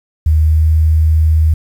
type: tone with pitch glide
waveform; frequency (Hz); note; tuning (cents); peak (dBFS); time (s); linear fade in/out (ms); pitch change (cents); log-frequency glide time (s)
sine; 77.78 to 78.82; D#2 to D#2; 0 to +23; -7; 0.26-1.54; 5; +23; 0.4-0.65
effects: 7-bit